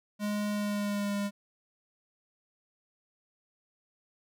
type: tone with pitch glide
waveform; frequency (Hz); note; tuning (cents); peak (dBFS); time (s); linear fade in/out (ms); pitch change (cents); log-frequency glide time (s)
square; 207.7 to 202.5; G#3 to G#3; 0 to -43; -30; 0.19-1.31; 50; -43; 0.5-1.14
effects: none